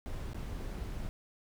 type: noise with dropouts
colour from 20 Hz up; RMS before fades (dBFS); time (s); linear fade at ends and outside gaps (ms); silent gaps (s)
brown; -39; 0.06-1.09; 0; 0.333-0.345
effects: none